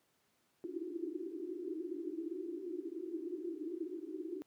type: band-pass noise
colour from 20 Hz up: pink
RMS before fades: -42 dBFS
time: 0.64-4.42 s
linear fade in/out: 0 ms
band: 310 to 370 Hz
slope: 96 dB/octave
effects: pink hiss -75 dBFS RMS until 4.46 s + high-pass 150 Hz 12 dB/octave